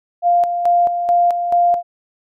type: tone with tremolo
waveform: sine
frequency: 698.5 Hz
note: F5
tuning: in tune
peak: -10 dBFS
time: 0.22-1.83 s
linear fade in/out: 50 ms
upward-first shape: square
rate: 2.3 Hz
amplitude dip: 55%
effects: none